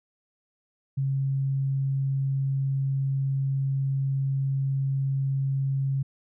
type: tone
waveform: sine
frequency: 136.1 Hz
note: C#3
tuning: 31 cents flat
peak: -23 dBFS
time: 0.97-6.03 s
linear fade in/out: 10 ms
effects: none